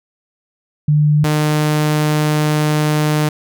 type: tone pair in turn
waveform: sine / sawtooth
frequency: 149.6 / 151.69 Hz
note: D3 / D#3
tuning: +32 / -44 cents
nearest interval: unison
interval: 24 cents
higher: second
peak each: -9 dBFS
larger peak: neither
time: 0.88-1.24 / 1.24-3.29 s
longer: second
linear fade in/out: 5 ms
effects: none